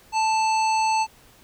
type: harmonic tone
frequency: 880 Hz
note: A5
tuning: in tune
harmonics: 1 / 3 / 5 / 7 / 9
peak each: -19 / -29 / -33 / -36 / -38 dBFS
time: 0.12-1.07 s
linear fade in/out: 50 ms
effects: pink hiss -53 dBFS RMS until 1.43 s